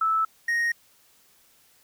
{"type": "tone pair in turn", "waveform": ["sine", "triangle"], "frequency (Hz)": [1312, 1867.4], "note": ["E6", "A#6"], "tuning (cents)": [-9, 3], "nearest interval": "tritone", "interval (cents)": 612, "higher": "second", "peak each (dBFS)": -20, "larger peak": "neither", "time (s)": [[0.01, 0.25], [0.48, 0.72]], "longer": "neither", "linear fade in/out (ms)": 5, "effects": ["white hiss -60 dBFS RMS until 1.83 s"]}